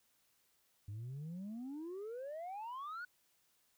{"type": "exponential sweep", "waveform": "sine", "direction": "up", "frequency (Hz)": [98, 1495], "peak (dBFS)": -40, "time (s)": [0.88, 3.05], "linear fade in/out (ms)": 5, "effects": ["tanh soft clip ceiling -41 dBFS", "white hiss -75 dBFS RMS until 3.77 s"]}